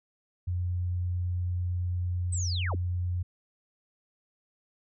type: tone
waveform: sine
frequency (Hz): 89.1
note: F2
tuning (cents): +35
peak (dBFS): -27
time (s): 0.47-3.23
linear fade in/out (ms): 10
type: linear sweep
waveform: sine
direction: down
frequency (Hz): 8372 to 36.46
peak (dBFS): -33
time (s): 2.32-2.76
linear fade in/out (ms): 10
effects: none